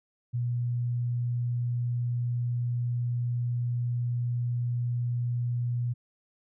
sine tone, 121 Hz, B2, 35 cents flat, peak -26 dBFS, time 0.33-5.94 s, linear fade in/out 20 ms, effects none

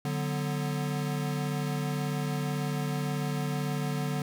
square chord, B minor, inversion first, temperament equal, 146.83 / 185 / 246.9 Hz, D3 / F#3 / B3, 0 / 0 / 0 cents, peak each -31 / -37 / -37 dBFS, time 0.05-4.22 s, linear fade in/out 2 ms, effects none

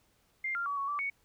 sine tone with pitch steps, 2105 / 1390 / 1138 / 1112 / 1161 / 2227 Hz, C7 / F6 / C#6 / C#6 / D6 / C#7, +10 / -9 / +45 / +5 / -20 / +7 cents, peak -31 dBFS, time 0.44-1.1 s, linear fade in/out 5 ms, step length 110 ms, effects pink hiss -70 dBFS RMS until 1.24 s

